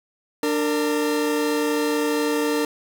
40% pulse tone pair together, 295.4 / 459.2 Hz, D4 / A#4, +10 / -26 cents, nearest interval minor sixth, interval 764 cents, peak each -22 / -22 dBFS, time 0.43-2.65 s, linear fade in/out 2 ms, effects none

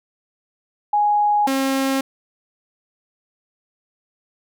sine / sawtooth tone pair in turn, 830.6 / 269 Hz, G#5 / C4, 0 / +48 cents, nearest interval octave + minor sixth, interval 1952 cents, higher first, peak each -14 dBFS, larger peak neither, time 0.93-1.47 / 1.47-2.01 s, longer neither, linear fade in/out 5 ms, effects none

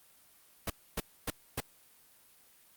pink noise bursts, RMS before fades -33 dBFS, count 4, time 0.67-1.604 s, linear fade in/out 5 ms, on 31 ms, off 270 ms, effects white hiss -62 dBFS RMS until 2.76 s + Opus 32 kbps

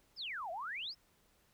sine exponential two-way sweep, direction down then up, 5460 to 640 to 5460 Hz, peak -39 dBFS, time 0.16-0.95 s, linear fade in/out 50 ms, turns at 0.51 s, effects pink hiss -71 dBFS RMS until 1.53 s

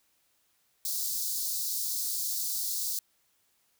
white high-pass noise, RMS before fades -32 dBFS, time 0.85-2.99 s, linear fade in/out 2 ms, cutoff 4100 Hz, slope 48 dB/octave, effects white hiss -71 dBFS RMS until 3.79 s

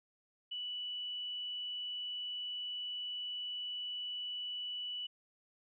sine tone, 2960 Hz, F#7, in tune, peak -38 dBFS, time 0.51-5.07 s, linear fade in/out 10 ms, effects none

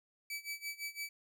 sawtooth tone with tremolo, 2300 Hz, D7, 37 cents flat, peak -34 dBFS, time 0.3-1.09 s, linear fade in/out 2 ms, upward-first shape sine, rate 5.9 Hz, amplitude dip 90%, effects none

